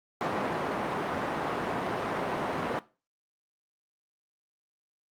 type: band-pass noise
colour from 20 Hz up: white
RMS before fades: -31 dBFS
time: 0.21-2.79 s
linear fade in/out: 0 ms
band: 150 to 1000 Hz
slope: 12 dB/octave
effects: noise-tail reverb RT60 0.3 s tail -17 dB re dry + Opus 48 kbps